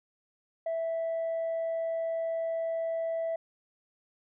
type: tone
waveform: sine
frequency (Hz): 658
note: E5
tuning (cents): -3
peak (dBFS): -27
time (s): 0.66-3.36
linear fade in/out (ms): 5
effects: tanh soft clip ceiling -27 dBFS